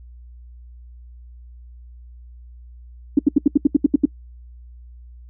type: tone bursts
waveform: sine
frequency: 286.6 Hz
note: D4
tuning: 42 cents flat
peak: -8 dBFS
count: 10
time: 3.17-4.055 s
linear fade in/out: 5 ms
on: 21 ms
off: 75 ms
effects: noise-tail reverb RT60 0.1 s tail -23 dB re dry + added 60 Hz sine -39 dBFS peak until 5.29 s